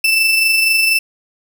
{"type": "tone with amplitude modulation", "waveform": "35% pulse", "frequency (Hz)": 2652, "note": "E7", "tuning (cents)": 10, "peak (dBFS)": -8, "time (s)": [0.04, 0.99], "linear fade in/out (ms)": 5, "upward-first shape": "sine", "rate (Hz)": 24.1, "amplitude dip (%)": 35, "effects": []}